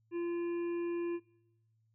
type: harmonic tone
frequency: 343.9 Hz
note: F4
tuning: 27 cents flat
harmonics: 1 / 3 / 5 / 7 / 8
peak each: -33 / -51 / -56 / -55 / -59 dBFS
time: 0.11-1.2 s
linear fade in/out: 50 ms
effects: noise-tail reverb RT60 0.9 s tail -21 dB re dry + added 111 Hz sine -70 dBFS peak until 1.94 s